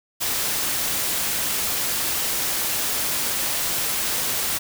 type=noise; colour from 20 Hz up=white; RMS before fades=-24 dBFS; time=0.2-4.59 s; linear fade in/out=20 ms; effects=none